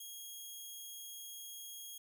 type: tone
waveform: 10% pulse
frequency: 3275 Hz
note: G#7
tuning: 25 cents flat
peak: -38 dBFS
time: 0-1.98 s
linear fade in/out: 5 ms
effects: none